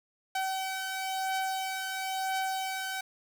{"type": "beating tone pair", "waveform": "sawtooth", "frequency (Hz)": [763, 763.99], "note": ["G5", "G5"], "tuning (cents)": [-47, -45], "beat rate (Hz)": 0.99, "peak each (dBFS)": [-28, -34], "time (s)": [0.35, 3.01], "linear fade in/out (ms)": 5, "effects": ["9-bit"]}